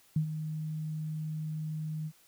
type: tone with ADSR envelope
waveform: sine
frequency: 155.5 Hz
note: D#3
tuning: 1 cent flat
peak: -23 dBFS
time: 0.16-2.12 s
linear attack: 4 ms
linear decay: 92 ms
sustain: -10 dB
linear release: 57 ms
effects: white hiss -63 dBFS RMS until 2.27 s